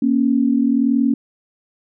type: tone pair together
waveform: sine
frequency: 236 / 277.2 Hz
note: A#3 / C#4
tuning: +22 / 0 cents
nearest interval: minor third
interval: 278 cents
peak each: -16 dBFS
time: 0.02-1.14 s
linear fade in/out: 5 ms
effects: none